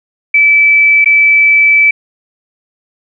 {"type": "tone with dropouts", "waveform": "sine", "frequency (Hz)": 2310, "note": "D7", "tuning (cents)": -29, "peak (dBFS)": -4, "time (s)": [0.34, 1.91], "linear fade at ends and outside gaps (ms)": 5, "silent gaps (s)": [1.045, 1.058], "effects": []}